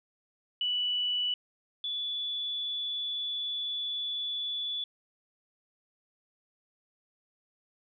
sine tone pair in turn, 2960 / 3446 Hz, F#7 / A7, 0 / -37 cents, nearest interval minor third, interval 263 cents, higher second, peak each -27 / -31 dBFS, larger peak first, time 0.61-1.34 / 1.84-4.84 s, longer second, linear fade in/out 2 ms, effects none

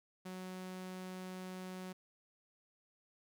sawtooth tone, 185 Hz, F#3, in tune, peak -40 dBFS, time 0.25-1.93 s, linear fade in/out 10 ms, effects none

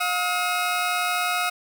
20% pulse tone pair together, 713.9 / 1272 Hz, F5 / D#6, +38 / +38 cents, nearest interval minor seventh, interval 1000 cents, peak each -20 / -20 dBFS, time 0-1.5 s, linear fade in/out 10 ms, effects none

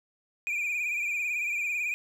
triangle tone with vibrato, 2410 Hz, D7, 44 cents sharp, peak -26 dBFS, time 0.47-1.94 s, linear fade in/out 0 ms, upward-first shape sine, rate 18 Hz, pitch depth 60 cents each way, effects none

